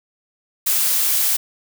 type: noise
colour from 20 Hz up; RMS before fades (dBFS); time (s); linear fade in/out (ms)
blue; -18; 0.66-1.37; 10
effects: none